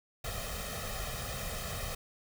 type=noise with comb filter; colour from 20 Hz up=pink; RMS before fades=-38 dBFS; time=0.24-1.95 s; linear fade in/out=5 ms; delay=1.6 ms; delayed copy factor=+0.9; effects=none